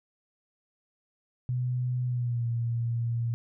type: tone with pitch glide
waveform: sine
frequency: 124.9 to 117.21 Hz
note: B2 to A#2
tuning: +20 to +10 cents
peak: -26 dBFS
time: 1.49-3.34 s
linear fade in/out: 0 ms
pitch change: -110 cents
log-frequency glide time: 2.05-2.47 s
effects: none